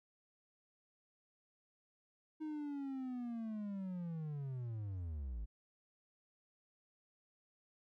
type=linear sweep; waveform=triangle; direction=down; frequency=313.6 to 50.2 Hz; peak=-38 dBFS; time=2.4-5.46 s; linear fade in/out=20 ms; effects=none